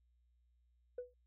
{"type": "tone with exponential decay", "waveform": "sine", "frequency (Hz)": 493.9, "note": "B4", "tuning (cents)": 0, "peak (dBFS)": -36, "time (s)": [0.98, 1.14], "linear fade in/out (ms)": 5, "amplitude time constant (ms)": 33, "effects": ["tanh soft clip ceiling -36 dBFS", "added 60 Hz sine -70 dBFS peak until 1.26 s"]}